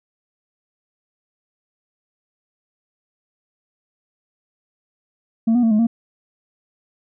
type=tone with pitch steps; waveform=sine; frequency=226.6 / 243.4 / 226.2 / 212.6 / 231 Hz; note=A#3 / B3 / A3 / G#3 / A#3; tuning=-49 / -25 / +48 / +41 / -16 cents; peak=-10 dBFS; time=5.47-5.87 s; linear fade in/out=10 ms; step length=80 ms; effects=tanh soft clip ceiling -12 dBFS